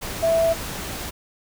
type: tone in noise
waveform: sine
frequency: 660 Hz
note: E5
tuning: 2 cents sharp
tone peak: -16 dBFS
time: 0.22-0.54 s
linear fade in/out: 20 ms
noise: pink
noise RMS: -31 dBFS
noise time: 0.01-1.11 s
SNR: +12 dB
effects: none